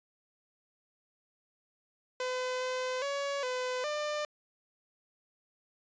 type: tone with pitch steps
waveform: sawtooth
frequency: 507 / 510 / 562 / 505 / 598 Hz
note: B4 / C5 / C#5 / B4 / D5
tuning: +45 / -44 / +24 / +39 / +31 cents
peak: -28 dBFS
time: 2.2-4.25 s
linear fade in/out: 2 ms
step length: 410 ms
effects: resampled to 16000 Hz